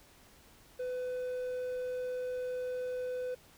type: tone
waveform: triangle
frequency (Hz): 502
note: B4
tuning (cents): +28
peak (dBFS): -32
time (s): 0.79-3.35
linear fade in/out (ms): 10
effects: pink hiss -60 dBFS RMS until 3.57 s